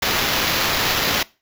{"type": "noise with sample-and-hold", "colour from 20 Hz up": "violet", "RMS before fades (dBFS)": -20, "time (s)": [0.02, 1.23], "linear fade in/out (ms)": 5, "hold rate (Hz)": 8820, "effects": ["noise-tail reverb RT60 0.3 s tail -22 dB re dry"]}